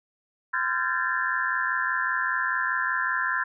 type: tone cluster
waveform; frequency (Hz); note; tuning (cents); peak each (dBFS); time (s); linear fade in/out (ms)
sine; 1027 / 1374 / 1565 / 1691 / 1776; C6 / F6 / G6 / G#6 / A6; -33 / -29 / -3 / +31 / +16; -30; 0.53-3.44; 10
effects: none